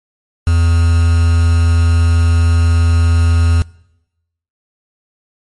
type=tone with quantisation; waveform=triangle; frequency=84 Hz; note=E2; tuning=33 cents sharp; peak=-6 dBFS; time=0.47-3.62 s; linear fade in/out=0 ms; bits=4; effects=noise-tail reverb RT60 0.9 s tail -23 dB re dry + MP3 48 kbps